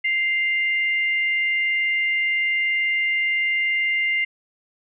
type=tone pair together; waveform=sine; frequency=2093 / 2794 Hz; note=C7 / F7; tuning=0 / 0 cents; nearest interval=perfect fourth; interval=500 cents; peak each=-19 / -29 dBFS; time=0.04-4.25 s; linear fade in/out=10 ms; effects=none

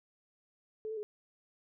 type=tone with pitch steps; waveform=sine; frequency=434.5 / 441.4 / 419 Hz; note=A4 / A4 / G#4; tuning=-22 / +5 / +15 cents; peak=-36 dBFS; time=0.85-1.03 s; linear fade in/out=0 ms; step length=60 ms; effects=none

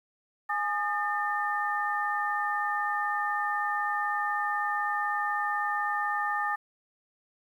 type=tone cluster; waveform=sine; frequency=832 / 1223 / 1796 Hz; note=G#5 / D#6 / A6; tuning=+3 / -30 / +35 cents; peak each=-31 dBFS; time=0.49-6.56 s; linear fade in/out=10 ms; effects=10-bit

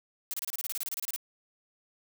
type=noise bursts; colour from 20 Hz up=blue; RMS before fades=-34 dBFS; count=16; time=0.31-1.162 s; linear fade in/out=0 ms; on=27 ms; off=28 ms; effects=none

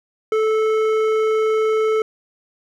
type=tone with hard clipping; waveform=sine; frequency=436.9 Hz; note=A4; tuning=12 cents flat; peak=-17 dBFS; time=0.32-2.02 s; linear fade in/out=2 ms; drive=10 dB; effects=none

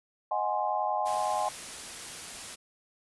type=chord; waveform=sine; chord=Ab dominant seventh; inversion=second; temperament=equal; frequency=622.3 / 740 / 830.6 / 1046.5 Hz; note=Eb5 / Gb5 / Ab5 / C6; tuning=0 / 0 / 0 / 0 cents; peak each=-34 / -32 / -30 / -34 dBFS; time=0.31-1.49 s; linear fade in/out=5 ms
type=noise; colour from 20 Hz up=white; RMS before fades=-41 dBFS; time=1.05-2.56 s; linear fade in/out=20 ms
effects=resampled to 24000 Hz

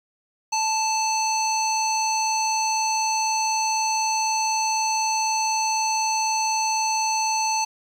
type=tone with low-pass filter; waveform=square; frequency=878 Hz; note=A5; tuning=4 cents flat; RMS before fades=-23 dBFS; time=0.52-7.65 s; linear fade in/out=10 ms; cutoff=5800 Hz; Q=6.1; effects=8-bit

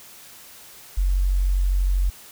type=tone; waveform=sine; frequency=46.28 Hz; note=F#1; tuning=1 cent sharp; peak=-17 dBFS; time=0.97-2.1 s; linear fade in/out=10 ms; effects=white hiss -45 dBFS RMS until 2.31 s

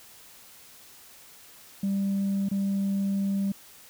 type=tone with dropouts; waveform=sine; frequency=197 Hz; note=G3; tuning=9 cents sharp; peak=-22 dBFS; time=1.83-3.52 s; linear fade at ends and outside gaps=5 ms; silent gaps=2.488-2.513 s; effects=tanh soft clip ceiling -22 dBFS + white hiss -51 dBFS RMS until 3.89 s

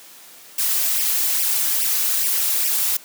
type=noise with flanger; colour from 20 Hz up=blue; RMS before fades=-20 dBFS; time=0.58-2.97 s; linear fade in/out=5 ms; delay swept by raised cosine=0.36 to 5.06 ms; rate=2.4 Hz; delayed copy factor=+0.8; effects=white hiss -44 dBFS RMS until 3.04 s + high-pass 200 Hz 12 dB/octave

